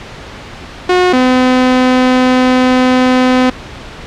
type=tone pair in turn; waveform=sawtooth; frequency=362.5 / 254.5 Hz; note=F#4 / C4; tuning=-35 / -48 cents; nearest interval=tritone; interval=613 cents; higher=first; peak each=-3 dBFS; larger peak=neither; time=0.89-1.13 / 1.13-3.5 s; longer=second; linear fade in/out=5 ms; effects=pink hiss -29 dBFS RMS until 4.06 s + low-pass 4000 Hz 12 dB/octave